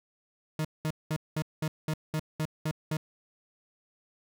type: tone bursts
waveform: 40% pulse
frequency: 155.56 Hz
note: D#3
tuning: in tune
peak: -27 dBFS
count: 10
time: 0.59-2.97 s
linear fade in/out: 2 ms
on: 58 ms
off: 200 ms
effects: none